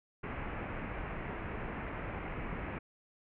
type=low-pass noise; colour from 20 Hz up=pink; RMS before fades=-40 dBFS; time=0.23-2.79 s; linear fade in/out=10 ms; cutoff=2500 Hz; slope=48 dB/octave; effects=none